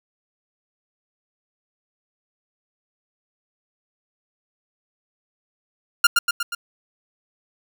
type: tone with echo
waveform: sawtooth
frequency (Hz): 1400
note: F6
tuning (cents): +4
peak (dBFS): -6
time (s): 6.04-6.07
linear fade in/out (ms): 5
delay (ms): 120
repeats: 4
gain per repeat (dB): -4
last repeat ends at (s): 6.55
effects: none